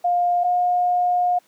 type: tone pair in turn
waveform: sine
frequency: 706 / 715 Hz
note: F5 / F5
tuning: +19 / +41 cents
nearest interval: unison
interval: 22 cents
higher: second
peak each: -16 / -16 dBFS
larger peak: neither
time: 0.04-0.44 / 0.44-1.39 s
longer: second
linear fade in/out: 10 ms
effects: pink hiss -58 dBFS RMS until 1.47 s + high-pass 300 Hz 12 dB/octave